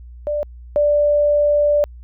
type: tone pair in turn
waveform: sine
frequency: 591 / 587.3 Hz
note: D5 / D5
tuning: +11 / 0 cents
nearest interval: unison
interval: 11 cents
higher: first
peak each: -18 / -12 dBFS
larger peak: second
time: 0.27-0.43 / 0.76-1.84 s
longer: second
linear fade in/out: 0 ms
effects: added 60 Hz sine -35 dBFS peak until 2.03 s